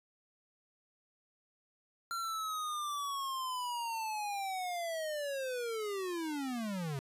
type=linear sweep; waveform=square; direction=down; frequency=1375 to 130.81 Hz; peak=-36 dBFS; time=2.11-6.99 s; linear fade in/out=0 ms; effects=resampled to 32000 Hz